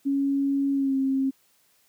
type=tone with pitch glide; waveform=sine; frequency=277.2 to 268.1 Hz; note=C#4 to C4; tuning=0 to +42 cents; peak=-21 dBFS; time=0.05-1.31 s; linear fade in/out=20 ms; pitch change=-58 cents; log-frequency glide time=0.73-0.96 s; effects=white hiss -64 dBFS RMS until 1.88 s + high-pass 80 Hz 12 dB/octave